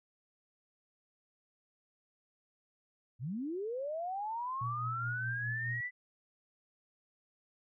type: linear sweep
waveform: sine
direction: up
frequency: 103.83 to 2004 Hz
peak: -35 dBFS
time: 3.19-5.91 s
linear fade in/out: 50 ms
type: tone with tremolo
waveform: sine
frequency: 119.6 Hz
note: A#2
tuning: 45 cents sharp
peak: -35 dBFS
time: 4.61-5.81 s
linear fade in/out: 5 ms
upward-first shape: triangle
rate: 4.8 Hz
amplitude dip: 60%
effects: none